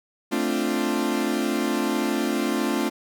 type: chord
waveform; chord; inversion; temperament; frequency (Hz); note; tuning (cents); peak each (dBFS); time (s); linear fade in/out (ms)
40% pulse; D minor seventh; second; equal; 220 / 261.6 / 293.7 / 349.2; A3 / C4 / D4 / F4; 0 / 0 / 0 / 0; -27; 0.31-2.9; 20
effects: none